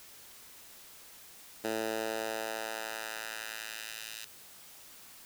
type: tone with high-pass filter sweep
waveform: 10% pulse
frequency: 110.7 Hz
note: A2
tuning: 11 cents sharp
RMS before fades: -38 dBFS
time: 1.64-4.25 s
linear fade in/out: 5 ms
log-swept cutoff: 320 to 3100 Hz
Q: 1
effects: white hiss -53 dBFS RMS until 5.25 s